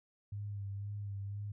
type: tone with vibrato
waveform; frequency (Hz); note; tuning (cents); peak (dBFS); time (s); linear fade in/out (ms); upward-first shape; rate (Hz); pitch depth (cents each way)
sine; 101; G#2; -48; -38; 0.32-1.52; 5; sine; 2; 34
effects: none